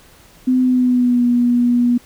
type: tone with pitch glide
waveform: sine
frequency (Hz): 255.2 to 242.3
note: C4 to B3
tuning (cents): -43 to -33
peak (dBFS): -11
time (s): 0.47-1.98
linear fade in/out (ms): 10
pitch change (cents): -90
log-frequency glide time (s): 0.61-1.25
effects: pink hiss -47 dBFS RMS until 2.05 s